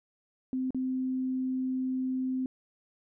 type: tone with dropouts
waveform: sine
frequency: 258.7 Hz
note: C4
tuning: 19 cents flat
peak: -28 dBFS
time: 0.53-2.46 s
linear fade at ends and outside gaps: 1 ms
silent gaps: 0.706-0.746 s
effects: none